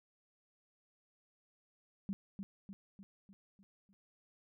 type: tone with echo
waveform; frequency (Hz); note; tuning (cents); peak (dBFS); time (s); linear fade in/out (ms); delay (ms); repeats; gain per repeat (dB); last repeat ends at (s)
sine; 196; G3; 0; -35; 2.09-2.13; 0; 300; 6; -5; 3.93
effects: none